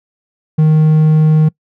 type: tone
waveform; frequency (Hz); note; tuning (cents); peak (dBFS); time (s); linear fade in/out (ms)
triangle; 155.56; D#3; 0; -4; 0.58-1.49; 10
effects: noise-tail reverb RT60 0.1 s tail -24 dB re dry